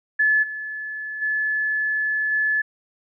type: tone with level steps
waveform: sine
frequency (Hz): 1724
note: A6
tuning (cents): -36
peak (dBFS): -15 / -28 / -20 / -18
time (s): 0.19-2.62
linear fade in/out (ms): 10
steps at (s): 0.42 / 1.21 / 2.31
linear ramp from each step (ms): 20
effects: none